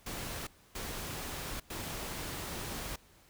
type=noise bursts at uneven times; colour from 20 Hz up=pink; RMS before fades=-40 dBFS; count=3; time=0.06-0.47 / 0.75-1.6 / 1.7-2.96 s; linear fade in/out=5 ms; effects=pink hiss -62 dBFS RMS until 3.29 s